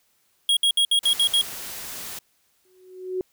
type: tone bursts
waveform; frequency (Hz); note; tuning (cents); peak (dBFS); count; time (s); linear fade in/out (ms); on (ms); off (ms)
square; 3290; G#7; -17; -17; 7; 0.49-1.414; 2; 78; 63
type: noise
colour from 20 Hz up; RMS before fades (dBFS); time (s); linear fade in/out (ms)
white; -35; 1.03-2.19; 5
type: tone with exponential growth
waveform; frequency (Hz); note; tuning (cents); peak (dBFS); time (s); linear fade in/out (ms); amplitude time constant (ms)
sine; 370; F#4; 0; -21; 2.65-3.21; 1; 120
effects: white hiss -66 dBFS RMS until 3.32 s